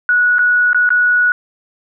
sine tone with dropouts, 1465 Hz, F#6, 18 cents flat, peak -9 dBFS, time 0.09-1.32 s, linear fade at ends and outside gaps 1 ms, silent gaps 0.384-0.391 / 0.731-0.746 / 0.891-0.904 s, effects none

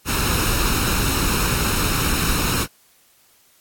pink noise with comb filter, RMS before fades -20 dBFS, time 0.05-2.67 s, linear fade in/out 50 ms, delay 0.75 ms, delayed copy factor +0.6, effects white hiss -56 dBFS RMS until 3.6 s + AAC 64 kbps

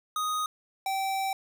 square tone pair in turn, 1246 / 774.3 Hz, D#6 / G5, +2 / -22 cents, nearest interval minor sixth, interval 824 cents, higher first, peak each -28 / -28 dBFS, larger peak neither, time 0.16-0.46 / 0.86-1.33 s, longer second, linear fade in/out 2 ms, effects none

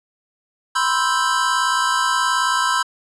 square chord, C major seventh, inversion third, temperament equal, 987.8 / 1046.5 / 1318.5 / 1568 Hz, B5 / C6 / E6 / G6, 0 / 0 / 0 / 0 cents, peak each -23 dBFS, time 0.75-2.83 s, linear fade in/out 10 ms, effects resampled to 24000 Hz

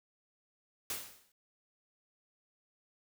white noise with exponential decay, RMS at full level -35 dBFS, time 0.9-1.32 s, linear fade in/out 2 ms, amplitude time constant 90 ms, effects none

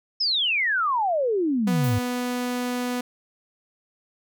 sine exponential sweep, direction down, 5340 to 98 Hz, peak -20 dBFS, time 0.2-1.99 s, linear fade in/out 10 ms
sawtooth tone, 246.9 Hz, B3, in tune, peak -21 dBFS, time 1.67-3.01 s, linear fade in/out 5 ms
violet noise with exponential decay, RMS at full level -35 dBFS, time 1.84-2.23 s, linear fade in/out 0 ms, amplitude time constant 84 ms
effects none

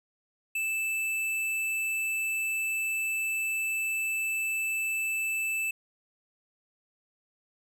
sine tone with hard clipping, 2637 Hz, E7, in tune, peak -29 dBFS, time 0.55-5.71 s, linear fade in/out 5 ms, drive 13 dB, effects none

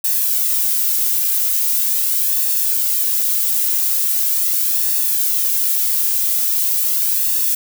violet noise with flanger, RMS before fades -17 dBFS, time 0.04-7.55 s, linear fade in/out 5 ms, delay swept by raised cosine 1.1 to 2.5 ms, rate 0.41 Hz, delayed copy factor +0.55, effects none

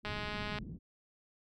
white low-pass noise, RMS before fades -44 dBFS, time 0.03-0.79 s, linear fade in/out 50 ms, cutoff 240 Hz, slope 24 dB/octave
click train, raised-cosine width 0.3 ms, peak -24 dBFS, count 113, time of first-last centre 0.05-0.586 s, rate 209 Hz
effects none

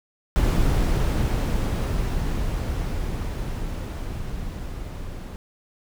brown noise with level ramp, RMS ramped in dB -19 to -34 dBFS, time 0.36-5.36 s, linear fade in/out 0 ms, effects none

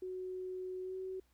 sine tone with pitch glide, 370 to 376.3 Hz, F#4 to F#4, 0 to +29 cents, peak -39 dBFS, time 0.02-1.2 s, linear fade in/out 5 ms, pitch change +29 cents, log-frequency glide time 0.82-0.96 s, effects added 60 Hz sine -70 dBFS peak until 1.33 s + pink hiss -75 dBFS RMS until 1.33 s

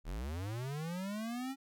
square linear sweep, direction up, 34.72 to 274.3 Hz, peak -38 dBFS, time 0.04-1.56 s, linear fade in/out 50 ms, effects none

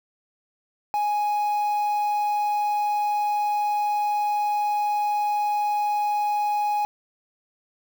triangle tone with quantisation, 832 Hz, G#5, 3 cents sharp, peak -19 dBFS, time 0.94-6.85 s, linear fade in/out 0 ms, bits 7, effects none

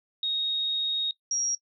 sine tone pair in turn, 3746 / 5657 Hz, A#7 / F8, +8 / +21 cents, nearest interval perfect fifth, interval 713 cents, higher second, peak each -25 dBFS, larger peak neither, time 0.23-1.11 / 1.31-1.55 s, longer first, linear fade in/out 2 ms, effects noise-tail reverb RT60 0.1 s tail -19 dB re dry

